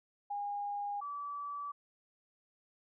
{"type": "tone pair in turn", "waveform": "sine", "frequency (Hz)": [815, 1152.6], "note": ["G#5", "D6"], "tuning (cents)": [-33, -33], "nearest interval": "tritone", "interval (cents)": 600, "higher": "second", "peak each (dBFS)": [-35, -38], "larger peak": "first", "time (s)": [[0.3, 1.01], [1.01, 1.72]], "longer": "neither", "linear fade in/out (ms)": 10, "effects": []}